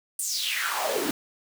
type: noise with high-pass filter sweep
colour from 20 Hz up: pink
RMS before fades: -28 dBFS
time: 0.19-1.11 s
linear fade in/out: 2 ms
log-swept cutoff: 9200 to 240 Hz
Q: 5
effects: none